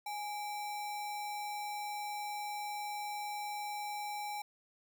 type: tone with sample-and-hold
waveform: sine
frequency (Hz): 830.6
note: G#5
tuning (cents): 0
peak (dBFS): -37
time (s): 0.06-4.42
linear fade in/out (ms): 5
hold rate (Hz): 3150
effects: none